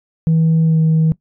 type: tone with pitch glide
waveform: sine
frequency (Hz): 161.7 to 159.38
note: E3 to D#3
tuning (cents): -33 to +42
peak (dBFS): -8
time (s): 0.27-1.12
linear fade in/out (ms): 0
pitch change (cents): -25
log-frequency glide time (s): 0.64-0.79
effects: noise-tail reverb RT60 0.1 s tail -20 dB re dry + tanh soft clip ceiling -8 dBFS